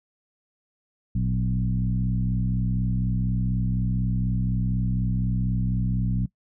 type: tone with frequency modulation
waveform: sine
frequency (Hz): 116.9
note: A#2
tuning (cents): +5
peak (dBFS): -21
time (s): 1.15-6.26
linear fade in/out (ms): 5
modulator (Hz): 64.1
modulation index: 1.3
effects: noise-tail reverb RT60 0.1 s tail -21 dB re dry